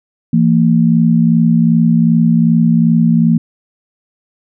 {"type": "tone pair together", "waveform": "sine", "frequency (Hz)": [166.7, 229.3], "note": ["E3", "A#3"], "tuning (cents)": [20, -28], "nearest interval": "tritone", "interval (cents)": 552, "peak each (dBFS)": -10, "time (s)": [0.33, 3.38], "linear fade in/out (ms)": 5, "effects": []}